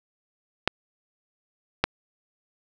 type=clicks; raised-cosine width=0.3 ms; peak=-3 dBFS; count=2; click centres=0.676 / 1.84 s; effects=none